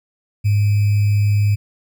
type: tone with sample-and-hold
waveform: sine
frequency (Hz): 103.1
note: G#2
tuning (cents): -12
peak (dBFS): -12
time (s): 0.44-1.56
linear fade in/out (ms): 20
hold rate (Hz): 2450
effects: none